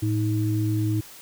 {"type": "tone pair together", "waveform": "sine", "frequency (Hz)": [110, 315.6], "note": ["A2", "D#4"], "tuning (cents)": [0, 25], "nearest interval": "octave + tritone", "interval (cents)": 1825, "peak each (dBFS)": [-22, -26], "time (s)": [0.02, 1.01], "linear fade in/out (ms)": 10, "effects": ["white hiss -45 dBFS RMS until 1.21 s"]}